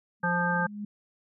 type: tone with exponential growth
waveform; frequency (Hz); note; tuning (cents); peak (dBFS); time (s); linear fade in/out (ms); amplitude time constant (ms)
sine; 207; G#3; -5; -31; 0.2-0.85; 5; 140
type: harmonic tone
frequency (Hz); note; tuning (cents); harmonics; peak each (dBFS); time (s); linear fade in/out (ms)
174.8; F3; +2; 1 / 3 / 5 / 7 / 9; -29 / -34 / -30 / -34 / -28; 0.23-0.67; 10
effects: none